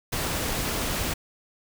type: noise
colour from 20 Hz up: pink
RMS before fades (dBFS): -28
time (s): 0.12-1.14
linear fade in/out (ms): 10
effects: none